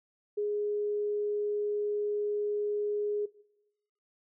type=tone; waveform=sine; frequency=415.3 Hz; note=G#4; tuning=in tune; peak=-28 dBFS; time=0.37-3.26 s; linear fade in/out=10 ms; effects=noise-tail reverb RT60 0.9 s tail -20 dB re dry